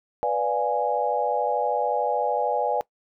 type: chord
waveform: sine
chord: B diminished seventh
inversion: none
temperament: equal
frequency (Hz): 493.9 / 587.3 / 698.5 / 830.6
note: B4 / D5 / F5 / Ab5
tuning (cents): 0 / 0 / 0 / 0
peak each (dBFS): -27 / -27 / -29 / -25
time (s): 0.23-2.81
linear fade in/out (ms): 0
effects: noise-tail reverb RT60 0.1 s tail -21 dB re dry